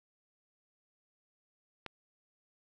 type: click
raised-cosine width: 0.3 ms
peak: -24 dBFS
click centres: 1.863 s
effects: none